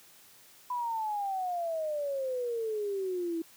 sine exponential sweep, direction down, 1000 to 324.7 Hz, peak -30 dBFS, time 0.7-3.42 s, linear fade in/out 5 ms, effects white hiss -57 dBFS RMS until 3.56 s + high-pass 80 Hz 12 dB/octave

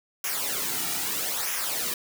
white noise with flanger, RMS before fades -29 dBFS, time 0.24-1.94 s, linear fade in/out 2 ms, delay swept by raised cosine 0.23 to 1.93 ms, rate 0.78 Hz, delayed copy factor -0.7, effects none

